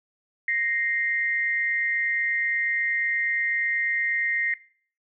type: tone pair together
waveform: sine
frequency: 1864.7 / 2093 Hz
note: A#6 / C7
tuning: 0 / 0 cents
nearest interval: major second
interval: 200 cents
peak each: -25 dBFS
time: 0.48-4.54 s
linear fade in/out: 2 ms
effects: noise-tail reverb RT60 0.5 s tail -19 dB re dry